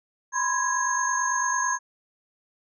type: tone cluster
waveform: sine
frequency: 989 / 1038 / 1658 / 6420 Hz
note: B5 / C6 / G#6 / G8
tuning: +2 / -14 / -3 / +40 cents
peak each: -28 dBFS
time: 0.32-1.79 s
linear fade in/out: 50 ms
effects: none